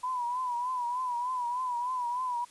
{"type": "tone with vibrato", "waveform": "sine", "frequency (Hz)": 987.8, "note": "B5", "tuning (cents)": 0, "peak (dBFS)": -29, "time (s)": [0.03, 2.45], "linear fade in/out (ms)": 10, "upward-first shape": "triangle", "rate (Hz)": 3.3, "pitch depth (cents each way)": 81, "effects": ["white hiss -56 dBFS RMS until 2.5 s", "resampled to 24000 Hz"]}